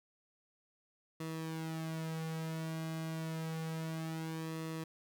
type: tone with flanger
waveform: sawtooth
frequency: 161 Hz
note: E3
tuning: 41 cents flat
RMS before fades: -40 dBFS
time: 1.2-4.84 s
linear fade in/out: 5 ms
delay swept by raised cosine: 1.3 to 4 ms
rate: 0.29 Hz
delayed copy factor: -0.65
effects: none